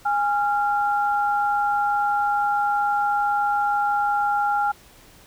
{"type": "tone pair together", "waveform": "sine", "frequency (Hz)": [822.3, 1383], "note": ["G#5", "F6"], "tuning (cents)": [-17, -17], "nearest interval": "major sixth", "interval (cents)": 900, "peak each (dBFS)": [-20, -24], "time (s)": [0.05, 4.72], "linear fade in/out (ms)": 10, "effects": ["pink hiss -50 dBFS RMS until 5.26 s"]}